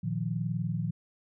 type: chord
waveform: sine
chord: Bb suspended fourth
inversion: none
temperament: equal with one note detuned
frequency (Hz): 116.54 / 155.56 / 176.34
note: Bb2 / Eb3 / F3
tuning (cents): 0 / 0 / +17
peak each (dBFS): -33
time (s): 0.03-0.91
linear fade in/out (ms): 10
effects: none